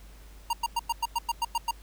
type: tone bursts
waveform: square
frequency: 934 Hz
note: A#5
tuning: 3 cents sharp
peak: -25 dBFS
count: 10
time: 0.5-1.711 s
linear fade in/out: 5 ms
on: 32 ms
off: 99 ms
effects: added 50 Hz sine -47 dBFS peak until 1.82 s + pink hiss -56 dBFS RMS until 1.82 s